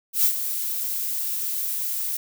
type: noise with ADSR envelope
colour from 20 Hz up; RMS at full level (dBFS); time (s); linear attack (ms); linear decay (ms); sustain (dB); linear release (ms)
violet; -17; 0.13-2.17; 110; 81; -10; 6
effects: none